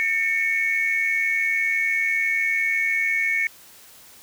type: tone cluster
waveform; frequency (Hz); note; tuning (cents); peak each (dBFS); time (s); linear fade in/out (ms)
sine; 1810 / 2207 / 2287; A6 / C#7 / D7; +48 / -8 / -47; -25 / -20 / -28; 0-3.47; 0
effects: tanh soft clip ceiling -13 dBFS + white hiss -48 dBFS RMS until 4.22 s